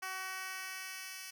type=tone with high-pass filter sweep; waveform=10% pulse; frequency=376.8 Hz; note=F#4; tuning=32 cents sharp; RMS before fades=-43 dBFS; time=0.02-1.31 s; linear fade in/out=10 ms; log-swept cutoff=900 to 3200 Hz; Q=0.83; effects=none